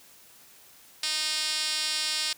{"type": "tone with band-pass filter", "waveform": "5% pulse", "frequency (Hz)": 308.6, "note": "D#4", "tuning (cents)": -14, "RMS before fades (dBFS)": -29, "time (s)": [1.03, 2.33], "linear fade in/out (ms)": 2, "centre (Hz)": 5700, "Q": 4.5, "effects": ["white hiss -54 dBFS RMS until 2.37 s", "high-pass 60 Hz 12 dB/octave"]}